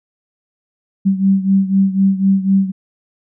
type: beating tone pair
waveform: sine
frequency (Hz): 192.7 / 196.7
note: G3 / G3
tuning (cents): -29 / +6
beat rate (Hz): 4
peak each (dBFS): -12 / -16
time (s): 1.05-2.72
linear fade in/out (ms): 20
effects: none